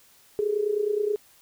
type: tone with amplitude modulation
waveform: sine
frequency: 417.1 Hz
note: G#4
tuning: 7 cents sharp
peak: -19 dBFS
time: 0.39-1.16 s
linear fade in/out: 0 ms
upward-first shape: sine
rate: 29.5 Hz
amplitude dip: 75%
effects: white hiss -57 dBFS RMS until 1.41 s